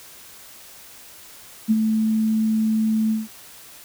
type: tone with ADSR envelope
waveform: sine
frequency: 219.2 Hz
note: A3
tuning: 6 cents flat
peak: -12 dBFS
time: 1.68-3.28 s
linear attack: 29 ms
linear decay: 36 ms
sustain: -5 dB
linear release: 170 ms
effects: white hiss -44 dBFS RMS until 3.84 s

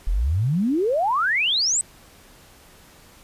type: exponential sweep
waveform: sine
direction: up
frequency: 37.53 to 8372 Hz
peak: -18 dBFS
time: 0.07-1.81 s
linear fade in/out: 0 ms
effects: pink hiss -50 dBFS RMS until 3.23 s + resampled to 32000 Hz

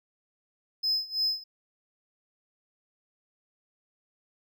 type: tone with tremolo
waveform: triangle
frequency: 5100 Hz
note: D#8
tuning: 42 cents sharp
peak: -22 dBFS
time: 0.83-1.44 s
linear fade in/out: 10 ms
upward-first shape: sine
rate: 3 Hz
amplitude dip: 90%
effects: none

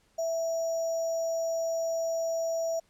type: tone with sample-and-hold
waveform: sine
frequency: 659.3 Hz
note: E5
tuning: in tune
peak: -27 dBFS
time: 0.18-2.8 s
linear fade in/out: 10 ms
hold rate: 6300 Hz
effects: pink hiss -67 dBFS RMS until 2.89 s + low-pass 10000 Hz 12 dB/octave

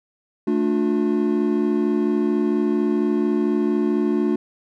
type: chord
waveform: triangle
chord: D minor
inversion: second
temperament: equal with one note detuned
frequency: 220 / 293.7 / 358 Hz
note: A3 / D4 / F4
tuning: 0 / 0 / +43 cents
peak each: -20 dBFS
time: 0.47-4.36 s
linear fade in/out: 5 ms
effects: none

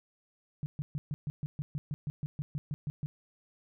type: tone bursts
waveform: sine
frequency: 146.83 Hz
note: D3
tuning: in tune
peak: -31 dBFS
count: 16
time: 0.63-3.06 s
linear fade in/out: 0 ms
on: 30 ms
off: 130 ms
effects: none

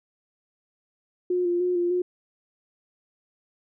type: tone with vibrato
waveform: sine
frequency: 354.5 Hz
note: F4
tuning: 26 cents sharp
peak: -21 dBFS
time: 1.3-2.02 s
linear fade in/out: 5 ms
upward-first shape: square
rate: 3.3 Hz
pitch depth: 25 cents each way
effects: none

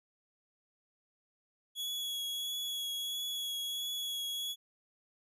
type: tone with vibrato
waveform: 40% pulse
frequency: 3357 Hz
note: G#7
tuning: 18 cents sharp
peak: -34 dBFS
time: 1.75-4.56 s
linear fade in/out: 50 ms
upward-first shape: triangle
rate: 1.5 Hz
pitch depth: 18 cents each way
effects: none

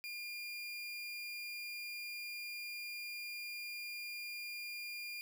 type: tone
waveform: 30% pulse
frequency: 2410 Hz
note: D7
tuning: 44 cents sharp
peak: -40 dBFS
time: 0.04-5.21 s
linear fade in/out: 0 ms
effects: 13-bit

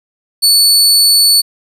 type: tone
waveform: sawtooth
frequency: 4460 Hz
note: C#8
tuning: 10 cents sharp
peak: -3 dBFS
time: 0.42-1.42 s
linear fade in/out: 20 ms
effects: resampled to 32000 Hz

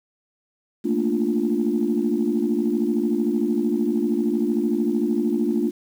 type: chord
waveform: sine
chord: Bb major seventh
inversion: third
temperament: equal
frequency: 220 / 233.1 / 293.7 / 349.2 Hz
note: A3 / Bb3 / D4 / F4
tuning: 0 / 0 / 0 / 0 cents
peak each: -24 dBFS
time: 0.84-5.71 s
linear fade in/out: 20 ms
effects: tanh soft clip ceiling -10 dBFS + 8-bit

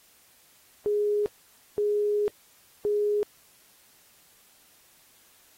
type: tone bursts at uneven times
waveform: sine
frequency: 415.3 Hz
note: G#4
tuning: in tune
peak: -22 dBFS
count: 3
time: 0.86-1.26 / 1.78-2.28 / 2.85-3.23 s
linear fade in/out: 0 ms
effects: white hiss -59 dBFS RMS until 5.57 s + AAC 48 kbps

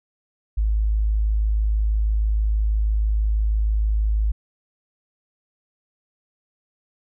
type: tone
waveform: sine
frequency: 53.1 Hz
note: G#1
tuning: 39 cents sharp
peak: -17 dBFS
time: 0.57-4.32 s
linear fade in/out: 10 ms
effects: none

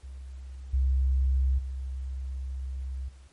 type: tone with level steps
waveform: sine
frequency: 65.8 Hz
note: C2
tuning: 10 cents sharp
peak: -38 / -21 / -31 / -47 dBFS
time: 0.03-3.28 s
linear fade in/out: 10 ms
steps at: 0.73 / 1.58 / 3.08 s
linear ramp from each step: 10 ms
effects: pink hiss -62 dBFS RMS until 3.32 s + MP3 48 kbps

